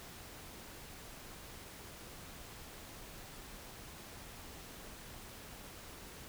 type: silence
effects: pink hiss -51 dBFS RMS until 6.28 s